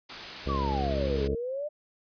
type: noise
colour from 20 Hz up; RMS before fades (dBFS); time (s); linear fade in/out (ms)
white; -38; 0.09-1.28; 10
type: harmonic tone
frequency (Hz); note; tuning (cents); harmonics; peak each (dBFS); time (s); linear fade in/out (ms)
68.8; C#2; -12; 1 / 2 / 3 / 4 / 5 / 6 / 7 / 8 / 9; -30 / -36 / -36 / -38 / -38 / -39 / -38 / -44 / -44; 0.46-1.35; 5
type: exponential two-way sweep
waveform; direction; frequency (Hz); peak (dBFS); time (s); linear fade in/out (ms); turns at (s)
sine; down then up; 1193 to 415.3 to 609; -30; 0.48-1.69; 20; 1.24
effects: resampled to 11025 Hz